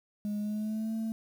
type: tone with pitch glide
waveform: sine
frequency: 207.7 to 222.6 Hz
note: G#3 to A3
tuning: 0 to +20 cents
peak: -28 dBFS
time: 0.25-1.12 s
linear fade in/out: 0 ms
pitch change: +120 cents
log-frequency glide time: 0.39-0.93 s
effects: tanh soft clip ceiling -29 dBFS + 9-bit